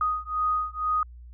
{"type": "beating tone pair", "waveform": "sine", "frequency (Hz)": [1244.5, 1246.6], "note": ["D#6", "D#6"], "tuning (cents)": [0, 3], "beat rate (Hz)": 2.1, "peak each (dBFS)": -27, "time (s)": [0.01, 1.03], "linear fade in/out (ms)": 2, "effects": ["added 60 Hz sine -42 dBFS peak until 1.33 s"]}